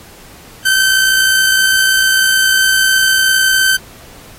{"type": "tone with amplitude modulation", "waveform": "sawtooth", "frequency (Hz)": 1543, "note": "G6", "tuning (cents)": -28, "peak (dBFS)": -4, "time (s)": [0.65, 3.77], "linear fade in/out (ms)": 10, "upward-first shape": "sine", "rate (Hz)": 59.8, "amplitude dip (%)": 40, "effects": ["pink hiss -39 dBFS RMS until 4.38 s", "AAC 48 kbps"]}